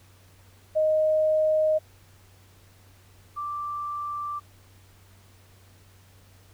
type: tone pair in turn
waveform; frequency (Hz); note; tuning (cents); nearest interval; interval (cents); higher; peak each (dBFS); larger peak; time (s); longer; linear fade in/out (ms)
sine; 622.3 / 1174.7; D#5 / D6; 0 / 0; major seventh; 1100; second; -19 / -29; first; 0.75-1.79 / 3.36-4.4; neither; 20
effects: added 95 Hz sine -54 dBFS peak until 6.53 s + pink hiss -58 dBFS RMS until 6.53 s